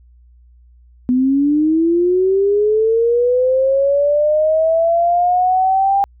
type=linear sweep; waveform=sine; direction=up; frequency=246.9 to 799 Hz; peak=-11 dBFS; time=1.09-6.04 s; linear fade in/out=0 ms; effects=added 60 Hz sine -44 dBFS peak until 6.2 s